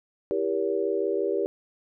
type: chord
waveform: sine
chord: E diminished seventh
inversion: none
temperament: just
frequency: 329.6 / 395.6 / 474.7 / 569.6 Hz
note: E4 / G4 / Bb4 / Db5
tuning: 0 / +16 / +31 / +47 cents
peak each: -32 / -26 / -29 / -32 dBFS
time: 0.31-1.46 s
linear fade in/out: 0 ms
effects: none